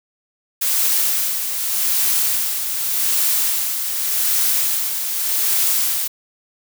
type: noise with tremolo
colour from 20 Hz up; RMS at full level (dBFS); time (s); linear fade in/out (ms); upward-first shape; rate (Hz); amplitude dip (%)
blue; -17; 0.61-6.08; 10; sine; 0.85; 50
effects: none